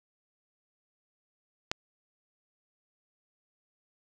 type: click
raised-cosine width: 0.2 ms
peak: -11 dBFS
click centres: 1.715 s
effects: none